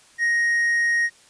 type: tone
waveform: triangle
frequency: 1873 Hz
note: A#6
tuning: 8 cents sharp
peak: -16 dBFS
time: 0.18-1.1 s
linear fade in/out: 50 ms
effects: white hiss -53 dBFS RMS until 1.29 s + resampled to 22050 Hz